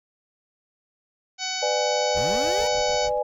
harmonic tone, 750 Hz, F#5, 23 cents sharp, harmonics 1 / 2 / 3 / 4 / 5 / 6 / 7 / 8 / 9, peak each -34 / -38 / -33 / -36 / -36 / -34 / -35 / -35 / -37 dBFS, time 1.38-3.1 s, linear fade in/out 50 ms
sine chord, G# diminished, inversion first, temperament just, 498.4 / 598 / 830.6 Hz, B4 / D5 / G#5, +16 / +31 / 0 cents, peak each -26 / -25 / -27 dBFS, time 1.62-3.23 s, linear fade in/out 10 ms
brown noise with tremolo, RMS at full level -39 dBFS, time 2.14-3.19 s, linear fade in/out 10 ms, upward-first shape sine, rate 6.7 Hz, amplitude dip 85%
30% pulse linear sweep, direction up, 69.3 to 493.9 Hz, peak -28 dBFS, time 2.16-2.68 s, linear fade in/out 10 ms
effects none

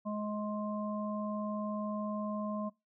harmonic tone, 210.2 Hz, G#3, 21 cents sharp, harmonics 1 / 3 / 5, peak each -35 / -40 / -42 dBFS, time 0.05-2.7 s, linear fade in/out 20 ms, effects noise-tail reverb RT60 0.2 s tail -22 dB re dry

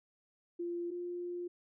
sine tone pair in turn, 345.9 / 351.9 Hz, F4 / F4, -17 / +13 cents, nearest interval unison, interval 30 cents, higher second, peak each -35 / -37 dBFS, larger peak first, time 0.59-0.91 / 0.91-1.48 s, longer second, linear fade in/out 10 ms, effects none

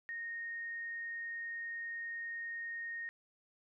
sine tone, 1855 Hz, A#6, 9 cents flat, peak -39 dBFS, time 0.09-3.09 s, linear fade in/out 0 ms, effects none

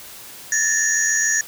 sine tone cluster, 1729 / 1816 / 5810 / 6500 / 6880 Hz, A6 / A#6 / F#8 / G#8 / A8, -31 / -46 / -32 / -38 / -40 cents, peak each -23 dBFS, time 0.52-1.41 s, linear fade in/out 2 ms, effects white hiss -39 dBFS RMS until 1.47 s

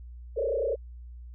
sine tone with frequency modulation, 505 Hz, B4, 39 cents sharp, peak -25 dBFS, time 0.36-0.76 s, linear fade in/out 20 ms, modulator 30.4 Hz, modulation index 2.4, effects added 60 Hz sine -41 dBFS peak until 1.34 s

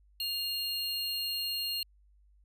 square tone pair together, 2812 / 4257 Hz, F7 / C8, +11 / +29 cents, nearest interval perfect fifth, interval 718 cents, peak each -37 / -34 dBFS, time 0.2-1.83 s, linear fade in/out 2 ms, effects added 50 Hz sine -60 dBFS peak until 2.44 s

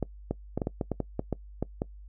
clicks, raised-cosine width 2 ms, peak -15 dBFS, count 12, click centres 0.027 / 0.31 / 0.576 / 0.618 / 0.671 / 0.812 / 0.917 / 1.003 / 1.194 / 1.327 / 1.626 / 1.819 s, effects noise-tail reverb RT60 0.1 s tail -22 dB re dry + added 50 Hz sine -44 dBFS peak until 2.08 s

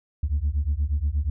sine beating tone pair, 68.9 / 77.3 Hz, C#2 / D#2, -10 / -11 cents, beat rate 8.4 Hz, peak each -23 dBFS, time 0.23-1.3 s, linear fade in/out 5 ms, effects tanh soft clip ceiling -17 dBFS

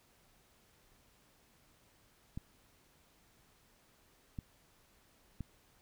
clicks, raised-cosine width 5 ms, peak -28 dBFS, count 3, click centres 2.375 / 4.388 / 5.407 s, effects pink hiss -68 dBFS RMS until 5.81 s

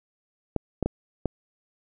clicks, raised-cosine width 2 ms, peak -11 dBFS, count 4, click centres 0.563 / 0.827 / 0.86 / 1.257 s, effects none

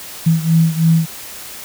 sine beating tone pair, 162.3 / 165.4 Hz, E3 / E3, -27 / +6 cents, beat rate 3.1 Hz, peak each -12 / -15 dBFS, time 0.26-1.06 s, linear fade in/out 10 ms, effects white hiss -32 dBFS RMS until 1.64 s

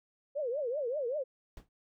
sine tone with vibrato, 533 Hz, C5, 32 cents sharp, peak -31 dBFS, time 0.35-1.24 s, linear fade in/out 20 ms, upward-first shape triangle, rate 5.2 Hz, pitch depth 290 cents each way
brown noise with exponential decay, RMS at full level -42 dBFS, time 1.57-1.69 s, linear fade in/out 1 ms, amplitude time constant 24 ms
effects none

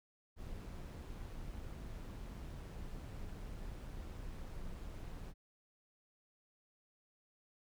brown noise with amplitude modulation, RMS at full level -45 dBFS, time 0.36-5.34 s, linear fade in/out 50 ms, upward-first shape sine, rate 167 Hz, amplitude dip 30%, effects none

